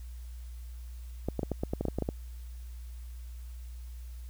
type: clicks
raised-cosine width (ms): 2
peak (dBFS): -17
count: 12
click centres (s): 1.286 / 1.393 / 1.432 / 1.517 / 1.635 / 1.735 / 1.81 / 1.853 / 1.884 / 1.986 / 2.023 / 2.089
effects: added 60 Hz sine -40 dBFS peak until 4.29 s + white hiss -61 dBFS RMS until 4.29 s